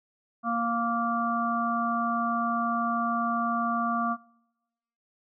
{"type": "harmonic tone", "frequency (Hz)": 233.1, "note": "A#3", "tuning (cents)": 0, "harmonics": [1, 3, 5, 6], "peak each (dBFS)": [-30, -31, -28, -37], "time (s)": [0.43, 4.17], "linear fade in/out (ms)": 50, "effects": ["noise-tail reverb RT60 1.0 s tail -24 dB re dry"]}